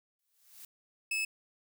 blue noise with exponential growth, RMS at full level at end -47 dBFS, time 0.19-0.65 s, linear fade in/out 2 ms, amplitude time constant 100 ms
40% pulse tone, 2600 Hz, E7, 24 cents flat, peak -29 dBFS, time 1.11-1.25 s, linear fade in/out 5 ms
effects none

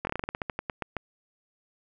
slowing click train, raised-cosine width 0.5 ms, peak -15 dBFS, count 15, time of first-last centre 0.05-0.967 s, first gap 21 ms, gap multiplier 1.16, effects none

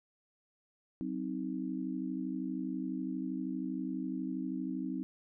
sine chord, C diminished, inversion second, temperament just, 188.37 / 261.6 / 314 Hz, Gb3 / C4 / Eb4, +31 / 0 / +16 cents, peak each -40 / -37 / -39 dBFS, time 1.01-5.03 s, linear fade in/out 0 ms, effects none

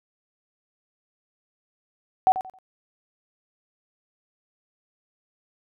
sine tone with echo, 753 Hz, F#5, 30 cents sharp, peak -13 dBFS, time 2.27-2.32 s, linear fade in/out 0 ms, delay 89 ms, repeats 3, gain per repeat -12 dB, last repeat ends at 2.587 s, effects none

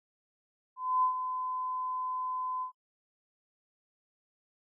sine tone with ADSR envelope, 1018 Hz, C6, 48 cents flat, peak -23 dBFS, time 0.76-2.72 s, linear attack 270 ms, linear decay 99 ms, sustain -9 dB, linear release 100 ms, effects noise-tail reverb RT60 0.1 s tail -25 dB re dry

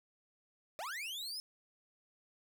40% pulse linear sweep, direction up, 568 to 5274 Hz, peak -39 dBFS, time 0.79-1.4 s, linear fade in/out 0 ms, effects none

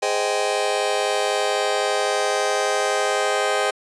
sawtooth chord, Ab major seventh, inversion none, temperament just, 415.3 / 519.1 / 623 / 778.7 Hz, Ab4 / C5 / Eb5 / G5, 0 / -14 / +2 / -12 cents, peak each -21 dBFS, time 0.02-3.71 s, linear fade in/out 10 ms, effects resampled to 22050 Hz

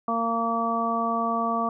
harmonic tone, 230 Hz, A#3, 23 cents flat, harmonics 1 / 2 / 3 / 4 / 5, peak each -29 / -34 / -28 / -34 / -26 dBFS, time 0.08-1.69 s, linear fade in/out 2 ms, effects none

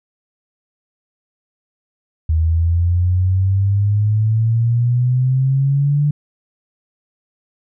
sine exponential sweep, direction up, 78.9 to 148.1 Hz, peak -12 dBFS, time 2.29-6.11 s, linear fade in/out 5 ms, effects none

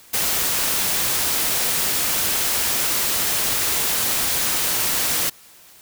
white noise, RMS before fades -21 dBFS, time 0.13-5.3 s, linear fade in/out 10 ms, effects white hiss -48 dBFS RMS until 5.81 s

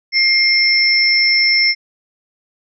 sine tone pair together, 2121 / 5345 Hz, C7 / E8, +23 / +23 cents, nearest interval octave + major third, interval 1600 cents, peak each -13 dBFS, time 0.12-1.75 s, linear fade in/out 50 ms, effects none

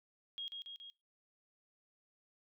sine tone with echo, 3268 Hz, G#7, 29 cents flat, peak -40 dBFS, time 0.38-0.48 s, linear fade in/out 0 ms, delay 140 ms, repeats 3, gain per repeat -3 dB, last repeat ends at 0.9 s, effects noise-tail reverb RT60 0.3 s tail -24 dB re dry

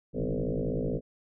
sine tone with frequency modulation, 145.2 Hz, D3, 19 cents flat, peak -27 dBFS, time 0.13-1.01 s, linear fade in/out 50 ms, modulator 55.9 Hz, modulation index 7, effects none

